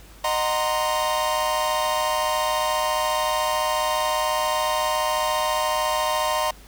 45% pulse chord, C half-diminished seventh, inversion first, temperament equal with one note detuned, 616.9 / 740 / 932.3 / 1046.5 Hz, Eb5 / Gb5 / Bb5 / C6, -15 / 0 / 0 / 0 cents, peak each -26 / -30 / -26 / -26 dBFS, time 0.24-6.51 s, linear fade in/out 5 ms, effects added 50 Hz sine -45 dBFS peak until 6.67 s + pink hiss -49 dBFS RMS until 6.67 s

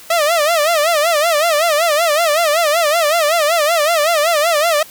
sawtooth tone with vibrato, 635 Hz, D#5, 35 cents sharp, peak -8 dBFS, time 0.1-4.83 s, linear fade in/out 5 ms, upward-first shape sine, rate 5.3 Hz, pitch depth 150 cents each way, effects white hiss -39 dBFS RMS until 4.9 s

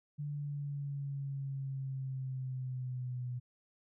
sine exponential sweep, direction down, 146.83 to 123.47 Hz, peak -36 dBFS, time 0.18-3.4 s, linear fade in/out 20 ms, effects none

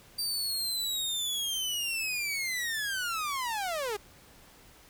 sawtooth linear sweep, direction down, 4699 to 392 Hz, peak -27 dBFS, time 0.18-3.97 s, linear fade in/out 10 ms, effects pink hiss -56 dBFS RMS until 4.89 s

